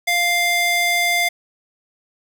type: tone with high-pass filter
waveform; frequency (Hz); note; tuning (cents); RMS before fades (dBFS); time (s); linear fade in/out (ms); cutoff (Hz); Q
square; 698.5; F5; 0; -18; 0.07-1.29; 10; 1400; 3.3
effects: none